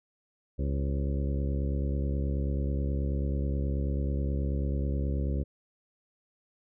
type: harmonic tone with a mistuned harmonic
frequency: 69.3 Hz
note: C#2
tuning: in tune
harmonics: 1 / 2 / 3 / 4 / 5 / 6 / 7 / 8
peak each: -28 / -34 / -38 / -40 / -42 / -44 / -45 / -46 dBFS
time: 0.58-5.44 s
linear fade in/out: 20 ms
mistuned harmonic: 7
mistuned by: +51 cents
effects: none